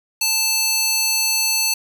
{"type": "tone with high-pass filter", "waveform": "square", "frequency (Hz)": 880, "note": "A5", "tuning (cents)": 0, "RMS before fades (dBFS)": -19, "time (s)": [0.21, 1.74], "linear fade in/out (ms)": 5, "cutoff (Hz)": 4100, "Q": 0.97, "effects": []}